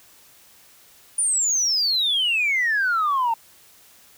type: exponential sweep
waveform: sine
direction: down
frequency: 9600 to 890 Hz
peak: -17 dBFS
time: 1.18-3.34 s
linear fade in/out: 5 ms
effects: tanh soft clip ceiling -15 dBFS + white hiss -52 dBFS RMS until 4.17 s